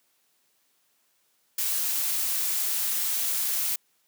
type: noise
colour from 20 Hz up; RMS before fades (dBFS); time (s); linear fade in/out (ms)
blue; -27; 1.58-3.76; 5
effects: white hiss -69 dBFS RMS until 4.07 s + high-pass 150 Hz 12 dB/octave